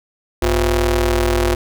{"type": "ring-modulated tone", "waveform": "sawtooth", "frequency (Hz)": 150.2, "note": "D3", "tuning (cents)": 39, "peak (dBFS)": -7, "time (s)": [0.42, 1.55], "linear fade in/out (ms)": 5, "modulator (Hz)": 205, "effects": []}